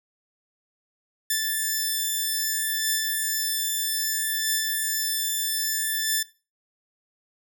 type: beating tone pair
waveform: 5% pulse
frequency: 1760 / 1760.62 Hz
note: A6 / A6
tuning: 0 / +1 cents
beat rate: 0.62 Hz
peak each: -14 / -20 dBFS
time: 1.3-6.23 s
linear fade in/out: 5 ms
effects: noise-tail reverb RT60 0.3 s tail -18 dB re dry